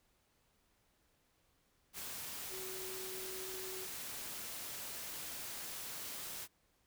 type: tone in noise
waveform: sine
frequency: 376 Hz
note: F#4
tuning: 28 cents sharp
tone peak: -47 dBFS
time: 2.49-3.88 s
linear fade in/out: 50 ms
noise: white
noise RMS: -45 dBFS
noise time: 1.93-6.48 s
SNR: -5 dB
effects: pink hiss -75 dBFS RMS until 6.86 s